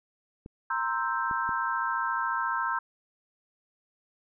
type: clicks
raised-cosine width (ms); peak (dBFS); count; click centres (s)
3; -29; 3; 0.461 / 1.312 / 1.492
type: chord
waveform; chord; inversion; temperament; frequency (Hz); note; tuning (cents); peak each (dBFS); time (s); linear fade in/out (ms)
sine; C dominant seventh; third; equal; 932.3 / 1046.5 / 1318.5 / 1568; Bb5 / C6 / E6 / G6; 0 / 0 / 0 / 0; -32; 0.7-2.79; 5
effects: none